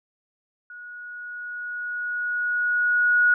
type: tone with level ramp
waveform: sine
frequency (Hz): 1455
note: F#6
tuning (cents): -29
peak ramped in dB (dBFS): -38 to -14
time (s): 0.7-3.34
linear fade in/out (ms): 2
effects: none